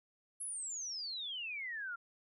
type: exponential sweep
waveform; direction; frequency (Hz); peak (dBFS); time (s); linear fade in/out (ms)
sine; down; 11000 to 1361; -39; 0.4-1.96; 10
effects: none